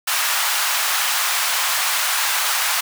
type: high-pass noise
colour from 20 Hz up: pink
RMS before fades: -20 dBFS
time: 0.07-2.81 s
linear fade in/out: 10 ms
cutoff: 900 Hz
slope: 24 dB/octave
effects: none